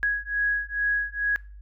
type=beating tone pair; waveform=sine; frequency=1661.2 / 1663.5 Hz; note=G#6 / G#6; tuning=0 / +2 cents; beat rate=2.3 Hz; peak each=-26 dBFS; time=0.03-1.36 s; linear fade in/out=0 ms; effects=noise-tail reverb RT60 0.4 s tail -22 dB re dry + added 50 Hz sine -41 dBFS peak until 1.61 s